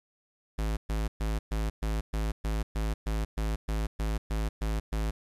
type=tone bursts; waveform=square; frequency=53.8 Hz; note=A1; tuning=38 cents flat; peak=-28 dBFS; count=15; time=0.58-5.11 s; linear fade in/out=10 ms; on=190 ms; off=120 ms; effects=resampled to 32000 Hz + 10-bit